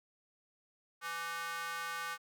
square tone with high-pass filter, 167.5 Hz, E3, 28 cents sharp, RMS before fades -40 dBFS, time 1.01-2.18 s, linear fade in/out 50 ms, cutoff 1300 Hz, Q 2.9, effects none

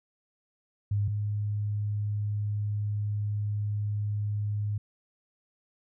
sine tone pair in turn, 102.3 / 104.03 Hz, G#2 / G#2, -26 / +3 cents, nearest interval unison, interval 29 cents, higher second, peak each -24 / -27 dBFS, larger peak first, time 0.91-1.08 / 1.08-4.78 s, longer second, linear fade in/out 5 ms, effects none

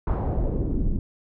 brown noise with low-pass filter sweep, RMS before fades -24 dBFS, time 0.07-0.99 s, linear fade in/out 2 ms, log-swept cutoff 1100 to 220 Hz, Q 1.8, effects none

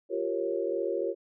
sine chord, G half-diminished seventh, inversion third, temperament equal with one note detuned, 349.2 / 392 / 466.2 / 547 Hz, F4 / G4 / Bb4 / Db5, 0 / 0 / 0 / -23 cents, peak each -33 dBFS, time 0.09-1.15 s, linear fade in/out 50 ms, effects none

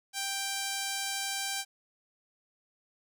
5% pulse tone, 786 Hz, G5, 4 cents sharp, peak -20 dBFS, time 0.13-1.65 s, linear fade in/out 50 ms, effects none

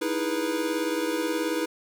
square chord, E major seventh, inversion third, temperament equal with one note detuned, 311.1 / 329.6 / 415.3 / 487.6 Hz, D#4 / E4 / G#4 / B4, 0 / 0 / 0 / -22 cents, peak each -31 / -31 / -35 / -31 dBFS, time 0.01-1.66 s, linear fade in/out 10 ms, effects none

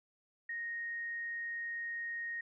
sine tone, 1864.7 Hz, A#6, in tune, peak -37 dBFS, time 0.49-2.41 s, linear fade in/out 5 ms, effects none

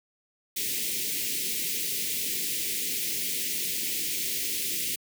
white band-stop noise, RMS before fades -30 dBFS, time 0.56-4.96 s, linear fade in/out 10 ms, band 470 to 2000 Hz, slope 48 dB/octave, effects high-pass 150 Hz 12 dB/octave

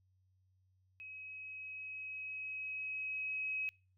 sine tone with level ramp, 2549 Hz, D#7, 41 cents sharp, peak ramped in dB -47 to -35 dBFS, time 1-3.69 s, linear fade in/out 0 ms, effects noise-tail reverb RT60 0.4 s tail -26 dB re dry + added 93 Hz sine -70 dBFS peak until 3.97 s

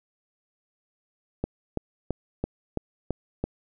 click train, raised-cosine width 2 ms, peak -13 dBFS, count 7, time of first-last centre 1.44-3.44 s, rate 3 Hz, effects none

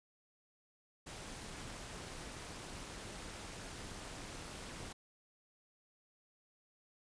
pink noise with amplitude modulation, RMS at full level -45 dBFS, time 1.06-4.93 s, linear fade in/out 10 ms, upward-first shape sine, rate 229 Hz, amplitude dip 60%, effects resampled to 22050 Hz

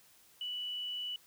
sine tone, 2960 Hz, F#7, in tune, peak -36 dBFS, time 0.41-1.16 s, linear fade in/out 2 ms, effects white hiss -63 dBFS RMS until 1.26 s

